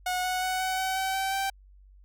sawtooth tone with pitch steps, 730 / 736.8 / 743.6 / 750.5 / 757.5 / 764.5 / 771.6 / 778.8 Hz, F#5 / F#5 / F#5 / F#5 / F#5 / G5 / G5 / G5, -24 / -7 / +8 / +24 / +40 / -44 / -28 / -12 cents, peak -23 dBFS, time 0.06-1.5 s, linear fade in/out 5 ms, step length 180 ms, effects added 48 Hz sine -51 dBFS peak until 2.04 s

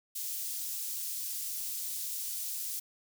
white high-pass noise, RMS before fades -37 dBFS, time 0.15-2.8 s, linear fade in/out 10 ms, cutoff 5400 Hz, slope 12 dB/octave, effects none

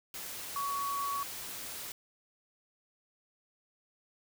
sine tone in noise, 1123 Hz, C#6, 22 cents sharp, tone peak -32 dBFS, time 0.56-1.23 s, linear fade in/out 2 ms, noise white, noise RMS -42 dBFS, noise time 0.14-1.92 s, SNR +7 dB, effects none

